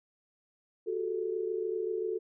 sine tone cluster, 365.6 / 393.2 / 438.7 Hz, F#4 / G4 / A4, -21 / +5 / -5 cents, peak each -34 / -40 / -33 dBFS, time 0.86-2.19 s, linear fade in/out 20 ms, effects none

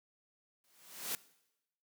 white noise with exponential growth, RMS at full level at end -35 dBFS, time 0.64-1.15 s, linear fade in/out 1 ms, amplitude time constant 110 ms, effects noise-tail reverb RT60 0.9 s tail -20 dB re dry + high-pass 150 Hz 12 dB/octave

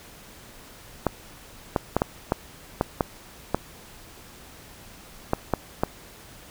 clicks, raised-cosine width 1 ms, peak -6 dBFS, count 11, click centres 1.067 / 1.762 / 1.966 / 2.019 / 2.321 / 2.811 / 3.008 / 3.546 / 5.334 / 5.537 / 5.835 s, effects pink hiss -47 dBFS RMS until 6.5 s

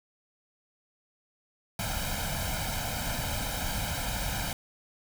pink noise with comb filter, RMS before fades -32 dBFS, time 1.79-4.53 s, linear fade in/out 2 ms, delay 1.3 ms, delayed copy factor +0.85, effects none

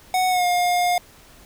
square tone with pitch glide, 740 to 711.5 Hz, F#5 to F5, 0 to +32 cents, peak -18 dBFS, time 0.14-0.98 s, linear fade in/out 2 ms, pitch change -68 cents, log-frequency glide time 0.29-0.45 s, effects pink hiss -49 dBFS RMS until 1.45 s

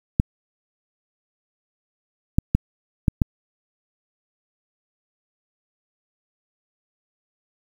clicks, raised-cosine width 5 ms, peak -3 dBFS, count 5, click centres 0.199 / 2.385 / 2.55 / 3.082 / 3.218 s, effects 7-bit

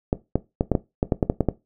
clicks, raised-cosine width 2 ms, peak -5 dBFS, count 11, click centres 0.129 / 0.356 / 0.609 / 0.717 / 0.752 / 1.029 / 1.122 / 1.228 / 1.299 / 1.407 / 1.487 s, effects noise-tail reverb RT60 0.2 s tail -17 dB re dry

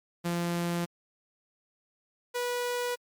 sawtooth tone pair in turn, 172.3 / 488.4 Hz, F3 / B4, -23 / -19 cents, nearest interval octave + tritone, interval 1804 cents, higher second, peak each -24 / -25 dBFS, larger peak first, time 0.24-0.86 / 2.34-2.96 s, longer neither, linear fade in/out 20 ms, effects MP3 96 kbps

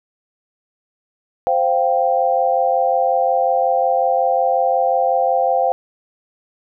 sine chord, C suspended fourth, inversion none, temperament equal, 523.3 / 698.5 / 784 Hz, C5 / F5 / G5, 0 / 0 / 0 cents, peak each -18 dBFS, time 1.47-5.72 s, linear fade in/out 0 ms, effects none

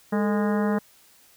harmonic tone with a mistuned harmonic, 206.2 Hz, G#3, 12 cents flat, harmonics 1 / 2 / 3 / 4 / 5 / 6 / 7 / 8 / 9, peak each -22 / -28 / -32 / -34 / -36 / -38 / -39 / -40 / -41 dBFS, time 0.12-0.79 s, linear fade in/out 10 ms, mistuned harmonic 2, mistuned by +110 cents, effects white hiss -56 dBFS RMS until 1.36 s

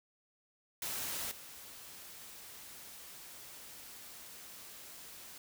white noise with level steps, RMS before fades -39 / -51 dBFS, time 0.82-5.38 s, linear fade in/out 2 ms, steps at 1.31 s, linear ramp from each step 5 ms, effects none

